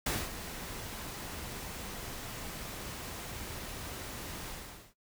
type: noise with ADSR envelope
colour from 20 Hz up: pink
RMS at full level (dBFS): -31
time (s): 0.06-4.94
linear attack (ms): 6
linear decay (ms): 220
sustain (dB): -11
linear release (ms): 460
effects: noise-tail reverb RT60 0.1 s tail -17 dB re dry